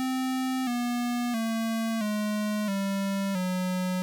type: tone with pitch steps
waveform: square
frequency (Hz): 259.2 / 241.8 / 225.6 / 210.5 / 196.44 / 183.28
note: C4 / B3 / A3 / G#3 / G3 / F#3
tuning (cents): -16 / -36 / +44 / +24 / +4 / -16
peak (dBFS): -27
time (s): 0-4.02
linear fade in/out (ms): 0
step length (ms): 670
effects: none